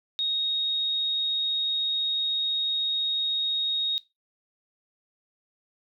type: tone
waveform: sine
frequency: 3746 Hz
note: A#7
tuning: 8 cents sharp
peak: -24 dBFS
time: 0.19-3.98 s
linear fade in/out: 0 ms
effects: noise-tail reverb RT60 0.2 s tail -17 dB re dry